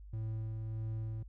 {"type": "tone with tremolo", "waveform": "triangle", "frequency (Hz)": 110.3, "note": "A2", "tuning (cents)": 5, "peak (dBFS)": -33, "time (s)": [0.13, 1.23], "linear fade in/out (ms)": 5, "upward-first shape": "sine", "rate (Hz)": 1.6, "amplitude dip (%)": 25, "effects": ["added 50 Hz sine -48 dBFS peak until 1.28 s"]}